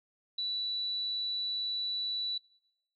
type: tone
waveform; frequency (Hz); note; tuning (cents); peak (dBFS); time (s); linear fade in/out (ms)
sine; 3951; B7; 0; -31; 0.38-2.38; 5
effects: noise-tail reverb RT60 0.8 s tail -23 dB re dry